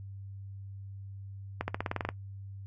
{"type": "accelerating click train", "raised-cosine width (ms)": 0.5, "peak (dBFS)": -16, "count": 10, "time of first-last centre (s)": [1.61, 2.09], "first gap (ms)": 70, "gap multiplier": 0.93, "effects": ["noise-tail reverb RT60 0.1 s tail -19 dB re dry", "added 98 Hz sine -41 dBFS peak until 2.66 s"]}